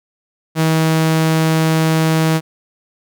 sawtooth tone, 160 Hz, D#3, 49 cents sharp, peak -8 dBFS, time 0.55-2.41 s, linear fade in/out 50 ms, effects none

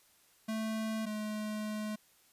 square tone pair in turn, 220 / 213.2 Hz, A3 / G#3, 0 / +46 cents, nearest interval minor second, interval 54 cents, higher first, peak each -34 / -36 dBFS, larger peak first, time 0.48-1.06 / 1.06-1.96 s, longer second, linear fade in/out 10 ms, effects white hiss -66 dBFS RMS until 2.32 s + resampled to 32000 Hz

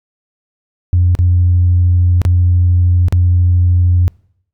sine tone with dropouts, 88.7 Hz, F2, 27 cents sharp, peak -6 dBFS, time 0.93-4.08 s, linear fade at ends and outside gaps 0 ms, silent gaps 1.151-1.189 / 2.217-2.251 / 3.084-3.125 s, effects noise-tail reverb RT60 0.7 s tail -26 dB re dry + tanh soft clip ceiling -3 dBFS

